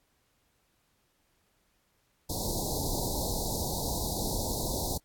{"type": "band-stop noise", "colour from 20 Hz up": "pink", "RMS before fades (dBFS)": -32, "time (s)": [2.29, 4.98], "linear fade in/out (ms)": 10, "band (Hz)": [960, 3800], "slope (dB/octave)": 96, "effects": ["pink hiss -72 dBFS RMS until 5.04 s", "AAC 64 kbps"]}